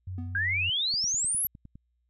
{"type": "tone", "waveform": "sine", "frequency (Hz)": 92.5, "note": "F#2", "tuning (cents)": 0, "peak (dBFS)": -33, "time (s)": [0.07, 0.7], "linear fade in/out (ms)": 5}
{"type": "tone with exponential decay", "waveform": "triangle", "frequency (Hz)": 246.9, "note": "B3", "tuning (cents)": 0, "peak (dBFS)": -32, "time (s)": [0.18, 0.53], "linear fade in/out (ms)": 2, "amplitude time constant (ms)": 76}
{"type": "exponential sweep", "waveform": "sine", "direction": "up", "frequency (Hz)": [1568, 11960], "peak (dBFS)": -25, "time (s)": [0.35, 1.47], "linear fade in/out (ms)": 2}
{"type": "click train", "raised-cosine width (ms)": 5, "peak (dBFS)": -34, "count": 9, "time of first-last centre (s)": [0.94, 1.755], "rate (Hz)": 9.81}
{"effects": ["added 60 Hz sine -70 dBFS peak until 2.09 s"]}